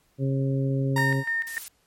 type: harmonic tone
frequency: 135.4 Hz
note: C#3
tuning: 40 cents flat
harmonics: 1 / 2 / 3 / 4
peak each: -23 / -29 / -33 / -35 dBFS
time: 0.18-1.24 s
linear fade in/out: 50 ms
type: tone with exponential decay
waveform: 30% pulse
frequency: 932.3 Hz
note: A#5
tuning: in tune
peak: -21 dBFS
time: 0.96-1.61 s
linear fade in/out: 5 ms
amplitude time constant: 140 ms
type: tone with tremolo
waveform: sine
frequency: 1824 Hz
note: A#6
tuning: 38 cents flat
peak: -23 dBFS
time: 0.98-1.58 s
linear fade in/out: 0 ms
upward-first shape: square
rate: 3.4 Hz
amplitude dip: 70%
type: noise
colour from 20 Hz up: blue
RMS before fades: -37 dBFS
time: 1.47-1.68 s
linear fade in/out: 0 ms
effects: pink hiss -66 dBFS RMS until 1.86 s + MP3 64 kbps